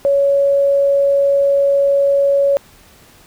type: tone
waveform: sine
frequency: 559 Hz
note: C#5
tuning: 14 cents sharp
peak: -10 dBFS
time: 0.05-2.57 s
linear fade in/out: 0 ms
effects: pink hiss -46 dBFS RMS until 3.26 s